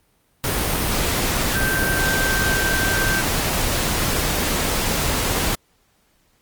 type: tone in noise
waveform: sine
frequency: 1561 Hz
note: G6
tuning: 8 cents flat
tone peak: -21 dBFS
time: 1.55-3.21 s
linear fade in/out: 0 ms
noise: pink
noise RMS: -21 dBFS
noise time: 0.44-5.55 s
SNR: -3 dB
effects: pink hiss -62 dBFS RMS until 6.41 s + Opus 32 kbps